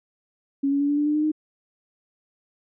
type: tone with pitch steps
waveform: sine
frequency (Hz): 277.2 / 281.4 / 285.7 / 290 / 294.4 / 298.8 / 303.3 / 307.9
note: C#4 / C#4 / D4 / D4 / D4 / D4 / D#4 / D#4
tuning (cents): 0 / +26 / -48 / -22 / +4 / +30 / -44 / -18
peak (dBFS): -19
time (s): 0.63-1.318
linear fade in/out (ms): 10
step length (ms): 86
effects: none